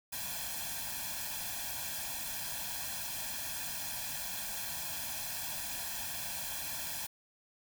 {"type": "noise with comb filter", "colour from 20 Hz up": "white", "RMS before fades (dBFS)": -39, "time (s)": [0.12, 7.07], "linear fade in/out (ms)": 10, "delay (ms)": 1.2, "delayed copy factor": 0.9, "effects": []}